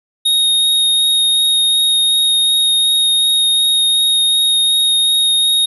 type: tone with vibrato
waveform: square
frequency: 3729 Hz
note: A#7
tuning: in tune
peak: -11 dBFS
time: 0.25-5.66 s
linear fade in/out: 10 ms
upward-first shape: sine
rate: 2.7 Hz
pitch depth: 8 cents each way
effects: none